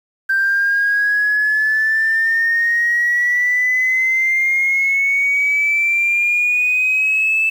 sine exponential sweep, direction up, 1568 to 2637 Hz, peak -12 dBFS, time 0.29-7.5 s, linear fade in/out 10 ms, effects tanh soft clip ceiling -9 dBFS + 7-bit

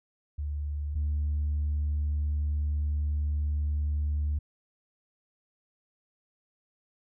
sine tone pair in turn, 73.42 / 74.14 Hz, D2 / D2, 0 / +17 cents, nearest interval unison, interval 17 cents, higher second, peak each -29 / -24 dBFS, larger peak second, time 0.38-0.95 / 0.95-4.39 s, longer second, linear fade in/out 10 ms, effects tanh soft clip ceiling -23 dBFS

